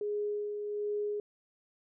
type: tone with tremolo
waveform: sine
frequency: 415.3 Hz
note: G#4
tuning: in tune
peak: -30 dBFS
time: 0.01-1.2 s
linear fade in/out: 2 ms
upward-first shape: sine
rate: 1.3 Hz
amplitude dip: 40%
effects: none